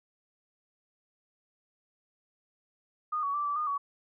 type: tone with pitch steps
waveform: sine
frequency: 1228 / 1126 / 1170 / 1159 / 1221 / 1128 Hz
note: D#6 / C#6 / D6 / D6 / D#6 / C#6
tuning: -23 / +27 / -7 / -23 / -33 / +30 cents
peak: -28 dBFS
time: 3.12-3.78 s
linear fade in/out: 10 ms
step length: 110 ms
effects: none